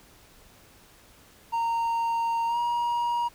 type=tone with pitch glide; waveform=triangle; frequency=924 to 951.1 Hz; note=A#5 to A#5; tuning=-16 to +35 cents; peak=-22 dBFS; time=1.52-3.29 s; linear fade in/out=20 ms; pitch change=+51 cents; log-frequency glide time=2.47-2.58 s; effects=pink hiss -55 dBFS RMS until 3.34 s